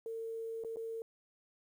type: tone with dropouts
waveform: sine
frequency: 452.7 Hz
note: A4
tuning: 49 cents sharp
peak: -38 dBFS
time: 0.06-1.02 s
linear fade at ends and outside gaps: 1 ms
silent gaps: 0.638-0.647 / 0.76-0.769 s
effects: 11-bit